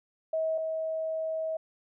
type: tone pair in turn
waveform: sine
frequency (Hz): 640 / 640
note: D#5 / D#5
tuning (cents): +49 / +49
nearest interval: unison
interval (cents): 0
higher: neither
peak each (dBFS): -26 / -29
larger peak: first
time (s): 0.33-0.58 / 0.58-1.57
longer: second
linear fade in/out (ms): 5
effects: none